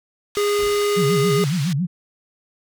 white band-pass noise, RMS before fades -34 dBFS, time 0.35-1.73 s, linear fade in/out 2 ms, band 1200 to 5500 Hz, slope 12 dB/octave
square tone, 411 Hz, G#4, 18 cents flat, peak -18 dBFS, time 0.37-1.44 s, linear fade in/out 0 ms
brown noise with exponential decay, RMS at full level -32 dBFS, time 0.59-1.02 s, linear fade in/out 1 ms, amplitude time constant 93 ms
sine tone with vibrato, 159 Hz, D#3, 38 cents sharp, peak -18 dBFS, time 0.96-1.87 s, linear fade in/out 20 ms, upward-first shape sine, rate 7.2 Hz, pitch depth 280 cents each way
effects none

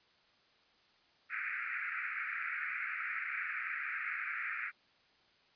white band-pass noise, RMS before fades -39 dBFS, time 1.29-4.72 s, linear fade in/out 50 ms, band 1300 to 2400 Hz, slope 96 dB/octave, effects white hiss -68 dBFS RMS until 5.55 s + resampled to 11025 Hz

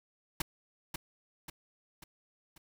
pink noise with echo, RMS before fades -32 dBFS, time 0.4-0.42 s, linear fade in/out 5 ms, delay 540 ms, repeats 4, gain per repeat -6 dB, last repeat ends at 2.58 s, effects none

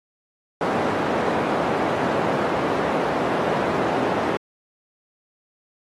white band-pass noise, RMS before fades -23 dBFS, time 0.61-4.37 s, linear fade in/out 2 ms, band 190 to 760 Hz, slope 12 dB/octave, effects AAC 32 kbps

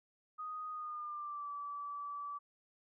sine tone with pitch glide, 1244.5 to 1154.5 Hz, D#6 to D6, 0 to -30 cents, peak -40 dBFS, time 0.38-2.39 s, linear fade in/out 20 ms, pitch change -130 cents, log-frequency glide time 0.71-1.5 s, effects none

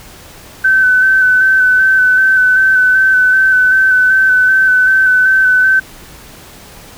sine tone with vibrato, 1524 Hz, G6, 49 cents flat, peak -6 dBFS, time 0.64-5.8 s, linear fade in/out 10 ms, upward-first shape square, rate 2.6 Hz, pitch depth 18 cents each way, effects pink hiss -36 dBFS RMS until 6.97 s

